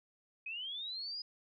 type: linear sweep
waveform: sine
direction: up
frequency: 2489 to 5000 Hz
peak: -39 dBFS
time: 0.46-1.22 s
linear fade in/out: 5 ms
effects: none